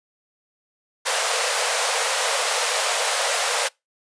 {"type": "high-pass noise", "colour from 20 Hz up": "pink", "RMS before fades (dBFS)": -22, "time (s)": [1.05, 3.69], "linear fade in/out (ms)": 20, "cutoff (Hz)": 460, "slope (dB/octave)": 96, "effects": ["noise-tail reverb RT60 0.2 s tail -25 dB re dry", "resampled to 22050 Hz"]}